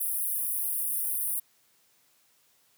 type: high-pass noise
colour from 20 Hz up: pink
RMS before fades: -30 dBFS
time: 0-1.4 s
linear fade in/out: 10 ms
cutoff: 9400 Hz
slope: 96 dB/octave
effects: white hiss -66 dBFS RMS until 2.77 s + high-pass 80 Hz 12 dB/octave